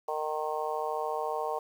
harmonic tone, 153.8 Hz, D#3, 20 cents flat, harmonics 3 / 4 / 5 / 6 / 7, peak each -35 / -36 / -35 / -37 / -38 dBFS, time 0.08-1.59 s, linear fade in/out 5 ms, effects 9-bit

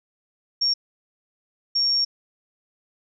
sine tone bursts at uneven times, 5530 Hz, F8, 18 cents flat, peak -18 dBFS, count 2, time 0.61-0.74 / 1.75-2.05 s, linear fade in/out 10 ms, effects none

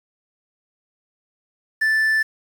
triangle tone with quantisation, 1760 Hz, A6, in tune, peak -14 dBFS, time 1.81-2.23 s, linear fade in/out 10 ms, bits 7, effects none

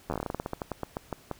slowing click train, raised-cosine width 1 ms, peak -17 dBFS, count 20, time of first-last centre 0.1-1.313 s, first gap 11 ms, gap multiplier 1.17, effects pink hiss -56 dBFS RMS until 1.39 s

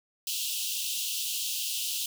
pink high-pass noise, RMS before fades -32 dBFS, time 0.27-2.06 s, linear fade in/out 2 ms, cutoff 2700 Hz, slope 96 dB/octave, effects none

